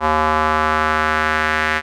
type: tone with band-pass filter sweep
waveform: square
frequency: 77.78 Hz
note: D#2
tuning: in tune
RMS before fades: -17 dBFS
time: 0-1.82 s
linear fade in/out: 50 ms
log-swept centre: 1000 to 1800 Hz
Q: 2.3
effects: none